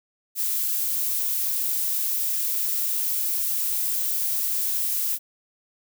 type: noise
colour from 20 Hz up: violet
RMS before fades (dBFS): -25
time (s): 0.35-5.19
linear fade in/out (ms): 50
effects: none